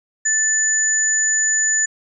sine tone pair together, 1760 / 6955 Hz, A6 / A8, 0 / -21 cents, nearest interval 2 octaves, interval 2379 cents, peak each -21 / -16 dBFS, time 0.25-1.86 s, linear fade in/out 10 ms, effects none

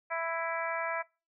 harmonic tone, 330.8 Hz, E4, 6 cents sharp, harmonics 2 / 3 / 4 / 5 / 6 / 7, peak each -35 / -37 / -38 / -39 / -40 / -40 dBFS, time 0.1-1.03 s, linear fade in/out 20 ms, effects noise-tail reverb RT60 0.3 s tail -24 dB re dry

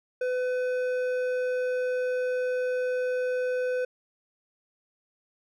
sine tone with hard clipping, 503 Hz, B4, 32 cents sharp, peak -27 dBFS, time 0.21-3.85 s, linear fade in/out 5 ms, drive 8 dB, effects none

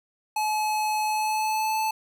square tone with pitch glide, 856 to 873.5 Hz, A5 to A5, -48 to -13 cents, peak -24 dBFS, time 0.36-1.91 s, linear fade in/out 5 ms, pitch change +35 cents, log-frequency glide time 1.04-1.8 s, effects none

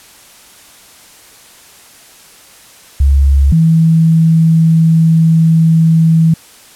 sine tone pair in turn, 69.3 / 162.51 Hz, C#2 / E3, 0 / -24 cents, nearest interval octave + minor third, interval 1476 cents, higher second, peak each -5 dBFS, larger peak neither, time 3-3.52 / 3.52-6.34 s, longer second, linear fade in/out 5 ms, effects white hiss -40 dBFS RMS until 6.75 s + low-pass 12000 Hz 12 dB/octave

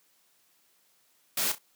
white noise with echo, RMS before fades -28 dBFS, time 1.37-1.52 s, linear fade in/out 5 ms, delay 33 ms, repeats 2, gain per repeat -12 dB, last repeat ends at 1.586 s, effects white hiss -67 dBFS RMS until 1.75 s + high-pass 150 Hz 12 dB/octave

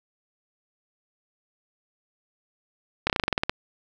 slowing click train, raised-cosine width 0.3 ms, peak -6 dBFS, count 11, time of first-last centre 3.07-3.495 s, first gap 28 ms, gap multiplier 1.09, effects none

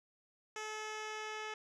10% pulse tone with low-pass filter sweep, 431 Hz, A4, 36 cents flat, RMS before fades -43 dBFS, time 0.56-1.54 s, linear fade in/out 2 ms, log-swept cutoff 6700 to 4400 Hz, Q 1.3, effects none

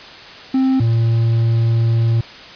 triangle tone pair in turn, 263.2 / 114.96 Hz, C4 / A#2, +10 / -24 cents, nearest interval octave + major second, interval 1434 cents, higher first, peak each -10 dBFS, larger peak neither, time 0.54-0.8 / 0.8-2.21 s, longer second, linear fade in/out 5 ms, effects white hiss -36 dBFS RMS until 2.55 s + resampled to 11025 Hz

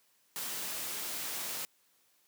white noise, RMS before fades -38 dBFS, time 0.36-1.65 s, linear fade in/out 0 ms, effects white hiss -70 dBFS RMS until 2.27 s + high-pass 150 Hz 12 dB/octave

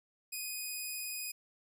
5% pulse tone with vibrato, 2489 Hz, D#7, in tune, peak -29 dBFS, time 0.32-1.32 s, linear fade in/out 10 ms, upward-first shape sine, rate 19 Hz, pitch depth 12 cents each way, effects none

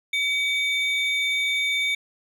triangle tone pair together, 2269 / 3602 Hz, C#7 / A7, +40 / +40 cents, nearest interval minor sixth, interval 800 cents, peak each -21 / -25 dBFS, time 0.13-1.95 s, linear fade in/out 5 ms, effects none

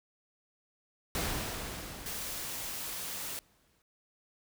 pink noise with exponential decay, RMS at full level -32 dBFS, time 1.15-3.82 s, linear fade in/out 1 ms, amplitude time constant 580 ms
white noise, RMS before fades -39 dBFS, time 2.06-3.39 s, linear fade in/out 0 ms
effects none

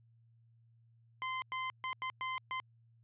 25% pulse tone bursts at uneven times, 1036 Hz, C6, 17 cents flat, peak -32 dBFS, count 6, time 1.22-1.42 / 1.52-1.7 / 1.84-1.93 / 2.02-2.1 / 2.21-2.38 / 2.51-2.6 s, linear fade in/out 0 ms, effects added 115 Hz sine -63 dBFS peak until 3.03 s + resampled to 8000 Hz

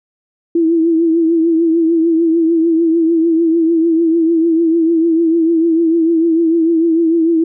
sine tone with vibrato, 329.6 Hz, E4, in tune, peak -9 dBFS, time 0.55-7.44 s, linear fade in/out 5 ms, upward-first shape triangle, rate 6.7 Hz, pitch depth 64 cents each way, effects none

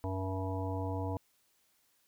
harmonic tone with a mistuned harmonic, 94.9 Hz, F#2, 44 cents sharp, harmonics 1 / 3 / 5 / 7 / 9 / 10, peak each -35 / -40 / -42 / -43 / -45 / -45 dBFS, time 0.04-1.17 s, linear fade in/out 0 ms, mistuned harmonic 10, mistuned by +42 cents, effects white hiss -72 dBFS RMS until 2.07 s

